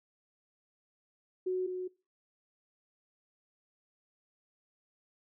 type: tone pair in turn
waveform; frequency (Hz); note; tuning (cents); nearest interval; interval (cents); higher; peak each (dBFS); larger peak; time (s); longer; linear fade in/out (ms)
sine; 369.2 / 366.9; F#4 / F#4; -4 / -15; unison; 11; first; -29 / -34; first; 1.46-1.67 / 1.67-1.88; neither; 10
effects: noise-tail reverb RT60 0.3 s tail -22 dB re dry

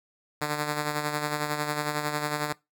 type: tone with tremolo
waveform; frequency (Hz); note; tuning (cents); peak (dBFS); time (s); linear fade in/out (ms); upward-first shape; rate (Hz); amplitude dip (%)
5% pulse; 149.1; D3; +27; -14; 0.41-2.53; 10; sine; 11; 50
effects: noise-tail reverb RT60 0.2 s tail -21 dB re dry

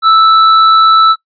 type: tone with hard clipping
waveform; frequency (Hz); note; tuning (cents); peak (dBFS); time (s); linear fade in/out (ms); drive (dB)
triangle; 1316; E6; -3; -5; 0.02-1.16; 50; 14
effects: noise-tail reverb RT60 0.1 s tail -21 dB re dry + resampled to 11025 Hz

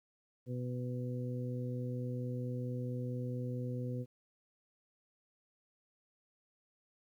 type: harmonic tone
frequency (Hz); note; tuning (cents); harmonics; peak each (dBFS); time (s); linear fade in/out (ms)
124.4; B2; +13; 1 / 2 / 3 / 4; -37 / -42 / -49 / -45; 0.46-4.06; 50
effects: 12-bit

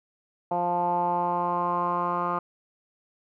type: tone with low-pass filter sweep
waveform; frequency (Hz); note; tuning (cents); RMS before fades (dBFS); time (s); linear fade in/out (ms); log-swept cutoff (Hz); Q
10% pulse; 175.3; F3; +7; -26; 0.51-2.39; 5; 800 to 1200; 6
effects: none

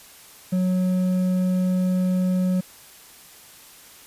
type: tone with hard clipping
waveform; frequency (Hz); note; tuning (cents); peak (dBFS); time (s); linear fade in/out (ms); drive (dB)
sine; 183.6; F#3; -13; -20; 0.52-2.61; 10; 5
effects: white hiss -47 dBFS RMS until 4.06 s + resampled to 32000 Hz

